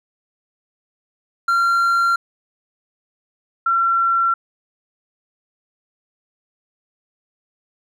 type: tone pair in turn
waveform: triangle / sine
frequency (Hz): 1377 / 1359.6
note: F6 / F6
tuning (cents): -25 / -47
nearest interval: unison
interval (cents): 22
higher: first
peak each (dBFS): -12 / -14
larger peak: first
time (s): 1.48-2.16 / 3.66-4.34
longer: neither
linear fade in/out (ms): 5
effects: none